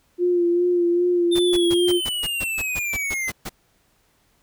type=tone with vibrato; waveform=sine; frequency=350.3 Hz; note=F4; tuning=5 cents sharp; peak=-16 dBFS; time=0.18-2.01 s; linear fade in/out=50 ms; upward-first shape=sine; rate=2.5 Hz; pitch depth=30 cents each way
type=linear sweep; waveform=square; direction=down; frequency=3600 to 2034 Hz; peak=-24 dBFS; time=1.31-3.31 s; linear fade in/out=20 ms
type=noise bursts; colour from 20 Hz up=pink; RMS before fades=-31 dBFS; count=13; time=1.35-3.495 s; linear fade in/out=10 ms; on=45 ms; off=130 ms
effects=pink hiss -63 dBFS RMS until 4.42 s